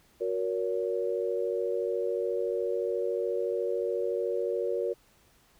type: tone cluster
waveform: sine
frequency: 367.1 / 470.1 / 564 Hz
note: F#4 / A#4 / C#5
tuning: -14 / +15 / +30 cents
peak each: -32 / -30 / -33 dBFS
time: 0.2-4.94 s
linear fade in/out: 20 ms
effects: pink hiss -63 dBFS RMS until 5.59 s